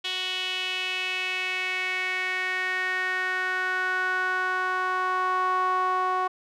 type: tone with band-pass filter sweep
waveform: sawtooth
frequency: 370 Hz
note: F#4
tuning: in tune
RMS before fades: -27 dBFS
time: 0.04-6.28 s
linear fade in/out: 10 ms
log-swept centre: 3200 to 980 Hz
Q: 4.3
effects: none